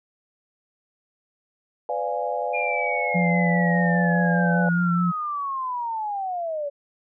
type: chord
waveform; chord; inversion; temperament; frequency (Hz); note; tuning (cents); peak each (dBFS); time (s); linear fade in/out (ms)
sine; B diminished seventh; none; equal with one note detuned; 502.5 / 587.3 / 698.5 / 830.6; B4 / D5 / F5 / Ab5; +30 / 0 / 0 / 0; -29; 1.89-4.69; 2
type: linear sweep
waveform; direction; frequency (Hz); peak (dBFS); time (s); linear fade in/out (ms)
sine; down; 2421 to 560; -25; 2.53-6.7; 20
type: tone with vibrato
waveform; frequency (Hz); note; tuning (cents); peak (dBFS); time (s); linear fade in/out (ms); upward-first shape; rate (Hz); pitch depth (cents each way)
sine; 174.61; F3; 0; -19; 3.14-5.12; 20; sine; 4.9; 25
effects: none